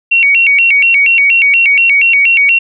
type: tone with vibrato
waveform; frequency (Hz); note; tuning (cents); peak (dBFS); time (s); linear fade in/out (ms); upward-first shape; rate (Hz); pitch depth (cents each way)
sine; 2478; D#7; -8; -5; 0.11-2.59; 10; square; 4.2; 170
effects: none